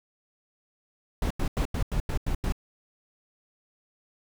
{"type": "noise bursts", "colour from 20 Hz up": "brown", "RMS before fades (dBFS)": -26, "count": 8, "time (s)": [1.22, 2.523], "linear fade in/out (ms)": 2, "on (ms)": 85, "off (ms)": 89, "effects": []}